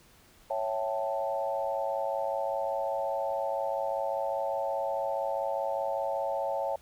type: chord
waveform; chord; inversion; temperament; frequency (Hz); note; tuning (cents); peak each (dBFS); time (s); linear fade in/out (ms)
sine; A dominant seventh; first; equal with one note detuned; 554.4 / 659.3 / 774.5 / 880; C#5 / E5 / G5 / A5; 0 / 0 / -21 / 0; -32 / -34 / -36 / -35; 0.5-6.76; 5
effects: pink hiss -59 dBFS RMS until 6.81 s